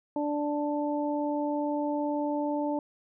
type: harmonic tone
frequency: 293.7 Hz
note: D4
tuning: in tune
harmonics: 1 / 2 / 3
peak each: -29 / -32 / -34 dBFS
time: 0.16-2.79 s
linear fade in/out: 2 ms
effects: none